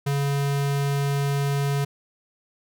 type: tone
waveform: square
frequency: 140.8 Hz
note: C#3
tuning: 27 cents sharp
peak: -22 dBFS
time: 0.06-1.85 s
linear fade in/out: 10 ms
effects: none